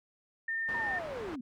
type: tone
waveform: sine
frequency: 1812 Hz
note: A#6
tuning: 50 cents flat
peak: -31 dBFS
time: 0.48-0.99 s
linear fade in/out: 5 ms
type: low-pass noise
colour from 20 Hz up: white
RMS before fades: -44 dBFS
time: 0.68-1.36 s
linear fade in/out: 10 ms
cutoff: 1300 Hz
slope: 12 dB/octave
type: linear sweep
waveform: sine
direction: down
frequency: 970 to 228.6 Hz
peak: -37 dBFS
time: 0.74-1.41 s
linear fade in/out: 5 ms
effects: none